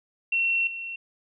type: tone with level steps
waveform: sine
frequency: 2719 Hz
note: F7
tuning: 47 cents flat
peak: -21 / -32 dBFS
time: 0.32-0.96 s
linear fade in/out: 5 ms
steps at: 0.67 s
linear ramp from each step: 2 ms
effects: none